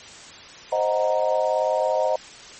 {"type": "chord", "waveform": "sine", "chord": "C half-diminished seventh", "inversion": "none", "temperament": "equal", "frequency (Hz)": [523.3, 622.3, 740, 932.3], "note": ["C5", "Eb5", "Gb5", "Bb5"], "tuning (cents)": [0, 0, 0, 0], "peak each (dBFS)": [-24, -22, -27, -27], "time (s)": [0.72, 2.16], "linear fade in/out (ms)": 5, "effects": ["white hiss -42 dBFS RMS until 2.59 s", "MP3 32 kbps"]}